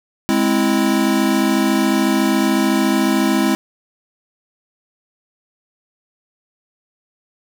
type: chord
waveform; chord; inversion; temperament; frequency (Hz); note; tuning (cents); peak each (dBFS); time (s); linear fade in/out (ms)
square; Ab augmented; none; equal; 207.7 / 261.6 / 329.6; Ab3 / C4 / E4; 0 / 0 / 0; -19; 0.29-3.55; 0
effects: none